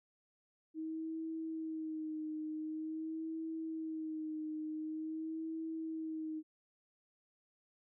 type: tone with vibrato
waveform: sine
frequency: 316 Hz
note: D#4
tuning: 27 cents sharp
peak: -38 dBFS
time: 0.74-6.43 s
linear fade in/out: 50 ms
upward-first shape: sine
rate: 0.46 Hz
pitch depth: 36 cents each way
effects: none